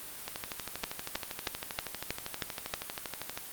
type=two click trains; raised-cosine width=0.2 ms; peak=-13 / -18 dBFS; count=7 / 40; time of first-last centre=0.84-2.739 / 0.28-3.375 s; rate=3.16 / 12.6 Hz; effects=white hiss -44 dBFS RMS until 3.52 s + Opus 32 kbps